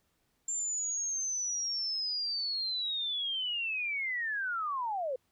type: linear sweep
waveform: sine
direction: down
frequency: 7340 to 491.4 Hz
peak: -31 dBFS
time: 0.48-5.16 s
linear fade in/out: 5 ms
effects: pink hiss -75 dBFS RMS until 5.31 s